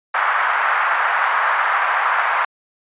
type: band-pass noise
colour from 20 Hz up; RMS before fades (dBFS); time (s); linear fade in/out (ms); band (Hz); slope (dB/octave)
white; -18; 0.14-2.45; 5; 860 to 1600; 24
effects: resampled to 8000 Hz